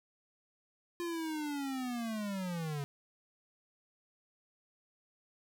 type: linear sweep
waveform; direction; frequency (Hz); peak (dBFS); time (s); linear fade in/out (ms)
square; down; 349.2 to 138.59; -36; 1-2.84; 0
effects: none